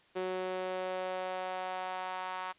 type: tone with high-pass filter sweep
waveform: sawtooth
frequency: 185 Hz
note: F#3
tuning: in tune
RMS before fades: -37 dBFS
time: 0.15-2.53 s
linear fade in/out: 20 ms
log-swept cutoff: 400 to 980 Hz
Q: 2.7
effects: white hiss -64 dBFS RMS until 2.58 s + resampled to 8000 Hz